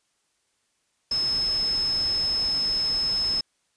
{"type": "tone in noise", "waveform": "sine", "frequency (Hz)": 5190, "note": "E8", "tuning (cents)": -28, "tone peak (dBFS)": -22, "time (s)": [1.11, 3.41], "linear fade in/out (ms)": 5, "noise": "pink", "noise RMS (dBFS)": -38, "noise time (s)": [1.11, 3.41], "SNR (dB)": 13, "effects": ["white hiss -71 dBFS RMS until 3.76 s", "resampled to 22050 Hz"]}